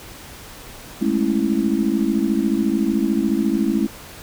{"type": "chord", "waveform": "sine", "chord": "A major seventh", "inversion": "third", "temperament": "just", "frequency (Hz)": [206.2, 220, 275, 330], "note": ["G#3", "A3", "C#4", "E4"], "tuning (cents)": [-12, 0, -14, 2], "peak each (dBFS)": -22, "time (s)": [1.01, 3.87], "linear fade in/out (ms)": 10, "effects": ["pink hiss -39 dBFS RMS until 4.22 s"]}